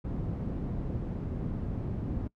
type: low-pass noise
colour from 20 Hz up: white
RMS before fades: -34 dBFS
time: 0.04-2.28 s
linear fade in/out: 10 ms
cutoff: 180 Hz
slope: 12 dB/octave
effects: noise-tail reverb RT60 0.1 s tail -22 dB re dry